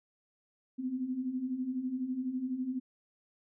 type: beating tone pair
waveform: sine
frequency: 247.1 / 259.1 Hz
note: B3 / C4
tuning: +1 / -17 cents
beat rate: 12 Hz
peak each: -39 / -33 dBFS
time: 0.78-2.8 s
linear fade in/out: 20 ms
effects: none